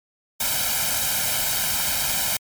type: noise with comb filter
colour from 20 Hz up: white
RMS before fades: -23 dBFS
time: 0.4-2.37 s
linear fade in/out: 5 ms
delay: 1.3 ms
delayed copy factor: +0.8
effects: MP3 96 kbps

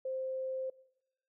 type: tone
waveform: sine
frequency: 523.3 Hz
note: C5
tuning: in tune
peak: -34 dBFS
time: 0.05-0.7 s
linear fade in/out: 5 ms
effects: noise-tail reverb RT60 0.8 s tail -21 dB re dry

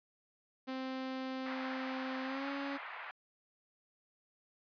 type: tone with pitch glide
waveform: sawtooth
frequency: 261.6 to 278.8 Hz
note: C4 to C#4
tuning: 0 to +10 cents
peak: -34 dBFS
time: 0.67-2.78 s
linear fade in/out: 20 ms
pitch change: +110 cents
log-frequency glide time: 2.24-2.49 s
type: band-pass noise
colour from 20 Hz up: white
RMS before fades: -46 dBFS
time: 1.46-3.11 s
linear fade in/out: 0 ms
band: 740 to 2100 Hz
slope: 24 dB/octave
effects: resampled to 11025 Hz

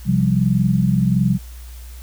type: chord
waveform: sine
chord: C suspended fourth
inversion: none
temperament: equal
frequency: 130.81 / 174.61 / 196 Hz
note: C3 / F3 / G3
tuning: 0 / 0 / 0 cents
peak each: -18 dBFS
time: 0.05-1.39 s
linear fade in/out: 50 ms
effects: added 60 Hz sine -33 dBFS peak until 2.02 s + white hiss -46 dBFS RMS until 2.02 s

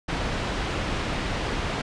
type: low-pass noise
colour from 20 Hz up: pink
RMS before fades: -28 dBFS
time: 0.08-1.82 s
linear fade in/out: 10 ms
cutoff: 3600 Hz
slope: 12 dB/octave
effects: resampled to 22050 Hz

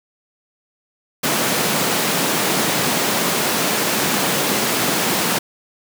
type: high-pass noise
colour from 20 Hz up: pink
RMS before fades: -19 dBFS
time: 1.23-5.39 s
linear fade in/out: 10 ms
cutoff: 160 Hz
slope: 24 dB/octave
effects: none

